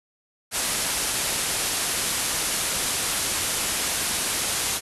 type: low-pass noise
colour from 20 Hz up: white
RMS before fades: -26 dBFS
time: 0.51-4.81 s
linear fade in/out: 50 ms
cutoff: 12000 Hz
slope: 96 dB/octave
effects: none